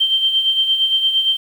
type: tone with tremolo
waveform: sine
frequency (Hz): 3136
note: G7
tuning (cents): 0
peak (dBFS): -11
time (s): 0-1.37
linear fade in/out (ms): 10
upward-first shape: sine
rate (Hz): 8.7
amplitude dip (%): 55
effects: 7-bit